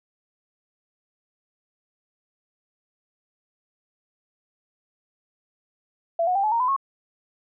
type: tone with pitch steps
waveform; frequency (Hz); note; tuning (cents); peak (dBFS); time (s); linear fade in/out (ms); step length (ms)
sine; 672 / 728.6 / 790 / 856.5 / 928.6 / 1006.9 / 1091.7; E5 / F#5 / G5 / A5 / A#5 / B5 / C#6; +33 / -27 / +13 / -47 / -7 / +33 / -27; -19; 6.19-6.764; 5; 82
effects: none